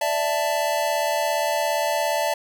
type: chord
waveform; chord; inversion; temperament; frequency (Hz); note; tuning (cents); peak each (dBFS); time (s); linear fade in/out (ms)
square; D suspended second; none; equal with one note detuned; 587.3 / 664.6 / 880; D5 / E5 / A5; 0 / +14 / 0; -26; 0.01-2.34; 5
effects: none